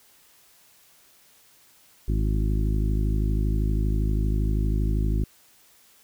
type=harmonic tone with a mistuned harmonic; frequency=52.6 Hz; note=G#1; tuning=23 cents sharp; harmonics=1 / 2 / 3 / 4 / 5 / 6 / 7; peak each=-22 / -28 / -32 / -34 / -36 / -38 / -39 dBFS; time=2.08-5.24 s; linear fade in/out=5 ms; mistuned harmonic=7; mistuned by=-21 cents; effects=white hiss -57 dBFS RMS until 6.03 s